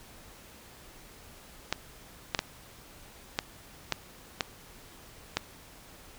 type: clicks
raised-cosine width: 0.2 ms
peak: -9 dBFS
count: 7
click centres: 1.726 / 2.348 / 2.391 / 3.389 / 3.923 / 4.408 / 5.37 s
effects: pink hiss -52 dBFS RMS until 6.18 s